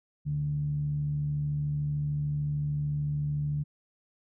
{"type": "tone with low-pass filter", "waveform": "15% pulse", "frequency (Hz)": 73.5, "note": "D2", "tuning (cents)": 2, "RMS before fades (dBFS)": -30, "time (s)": [0.25, 3.64], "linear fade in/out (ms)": 20, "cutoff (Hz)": 150, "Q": 8.5, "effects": []}